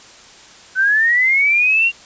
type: linear sweep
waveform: sine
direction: up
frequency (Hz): 1500 to 2786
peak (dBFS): -11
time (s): 0.75-1.92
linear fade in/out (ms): 50
effects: white hiss -42 dBFS RMS until 2.05 s + resampled to 16000 Hz